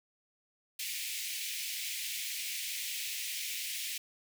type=high-pass noise; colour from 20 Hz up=pink; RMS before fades=-38 dBFS; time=0.79-3.98 s; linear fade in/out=5 ms; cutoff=2100 Hz; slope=48 dB/octave; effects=none